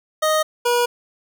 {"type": "tone pair in turn", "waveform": "25% pulse", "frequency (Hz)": [622.3, 482.4], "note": ["D#5", "B4"], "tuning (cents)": [0, -41], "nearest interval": "major third", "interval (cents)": 441, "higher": "first", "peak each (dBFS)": -12, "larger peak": "neither", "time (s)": [[0.22, 0.43], [0.65, 0.86]], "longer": "neither", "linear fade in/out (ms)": 10, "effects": []}